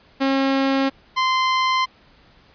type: tone pair in turn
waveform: sawtooth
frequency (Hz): 270.6 / 1038.3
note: C#4 / C6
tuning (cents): -42 / -14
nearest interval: octave + major seventh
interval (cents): 2328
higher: second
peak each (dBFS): -13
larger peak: neither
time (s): 0.2-0.9 / 1.16-1.86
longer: neither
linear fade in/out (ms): 20
effects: pink hiss -53 dBFS RMS until 2.54 s + resampled to 11025 Hz